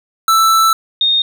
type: tone pair in turn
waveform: square / sine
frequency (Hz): 1323 / 3690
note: E6 / A#7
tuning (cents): +6 / -18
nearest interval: octave + tritone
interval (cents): 1776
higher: second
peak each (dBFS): -9 / -10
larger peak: first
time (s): 0.28-0.73 / 1.01-1.22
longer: first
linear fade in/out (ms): 2
effects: none